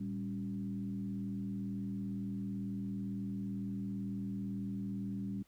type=tone with frequency modulation; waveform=sine; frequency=196 Hz; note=G3; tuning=in tune; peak=-36 dBFS; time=0-5.43 s; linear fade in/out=10 ms; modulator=82.1 Hz; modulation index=0.8; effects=pink hiss -71 dBFS RMS until 5.47 s